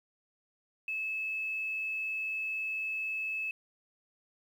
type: tone with quantisation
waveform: sine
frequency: 2602 Hz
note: E7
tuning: 23 cents flat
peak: -32 dBFS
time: 0.88-3.51 s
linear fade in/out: 2 ms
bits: 10
effects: none